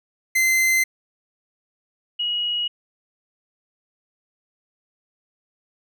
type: tone pair in turn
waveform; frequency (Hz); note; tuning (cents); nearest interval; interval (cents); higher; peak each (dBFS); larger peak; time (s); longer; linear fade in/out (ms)
45% pulse / sine; 2069 / 2901; C7 / F#7; -20 / -35; tritone; 585; second; -16 / -21; first; 0.35-0.84 / 2.19-2.68; neither; 10
effects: none